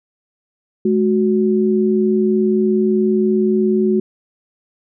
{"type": "tone pair together", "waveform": "sine", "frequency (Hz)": [212.7, 369.5], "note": ["G#3", "F#4"], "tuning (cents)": [42, -2], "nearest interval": "minor seventh", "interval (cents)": 956, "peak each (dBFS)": -15, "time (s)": [0.85, 4], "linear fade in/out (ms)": 5, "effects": []}